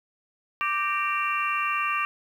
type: harmonic tone with a mistuned harmonic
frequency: 392 Hz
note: G4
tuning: in tune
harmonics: 3 / 4 / 5 / 6 / 7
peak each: -26 / -36 / -35 / -31 / -30 dBFS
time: 0.61-2.05 s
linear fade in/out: 0 ms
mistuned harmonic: 5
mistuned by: -100 cents
effects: 9-bit